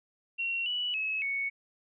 sine tone with pitch steps, 2737 / 2951 / 2578 / 2219 Hz, F7 / F#7 / E7 / C#7, -36 / -5 / -39 / +1 cents, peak -29 dBFS, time 0.38-1.5 s, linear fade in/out 20 ms, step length 280 ms, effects none

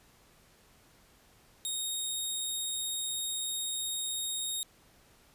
15% pulse tone, 3729 Hz, A#7, in tune, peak -25 dBFS, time 1.65-4.63 s, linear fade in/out 0 ms, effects pink hiss -62 dBFS RMS until 5.34 s + resampled to 32000 Hz

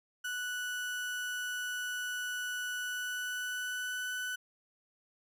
35% pulse tone with pitch glide, 1480 to 1495.5 Hz, F#6 to F#6, 0 to +18 cents, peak -33 dBFS, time 0.24-4.36 s, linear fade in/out 10 ms, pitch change +18 cents, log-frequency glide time 2.77-4.09 s, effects none

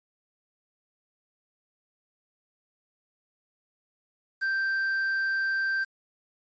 triangle tone with quantisation, 1568 Hz, G6, in tune, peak -23 dBFS, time 4.41-5.85 s, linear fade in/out 20 ms, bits 8, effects resampled to 16000 Hz

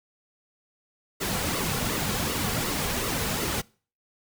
pink noise with flanger, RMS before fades -28 dBFS, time 1.2-3.62 s, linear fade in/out 20 ms, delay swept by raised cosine 1.2 to 3.3 ms, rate 2.7 Hz, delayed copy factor -0.55, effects noise-tail reverb RT60 0.4 s tail -24 dB re dry

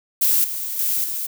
violet noise with level steps, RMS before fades -17 / -27 / -21 / -26 dBFS, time 0.21-1.27 s, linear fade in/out 10 ms, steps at 0.44 / 0.79 / 1.04 s, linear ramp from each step 2 ms, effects none

